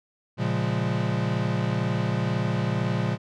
square chord, Bb minor seventh, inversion none, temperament equal, 116.54 / 138.59 / 174.61 / 207.7 Hz, Bb2 / Db3 / F3 / Ab3, 0 / 0 / 0 / 0 cents, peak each -28 / -30 / -30 / -32 dBFS, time 0.37-3.18 s, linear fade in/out 50 ms, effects low-pass 4000 Hz 12 dB/octave

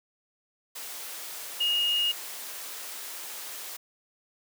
sine tone in noise, 2858 Hz, F7, 39 cents sharp, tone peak -23 dBFS, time 1.6-2.12 s, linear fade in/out 10 ms, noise white, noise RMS -39 dBFS, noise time 0.75-3.77 s, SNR +13 dB, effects high-pass 400 Hz 12 dB/octave

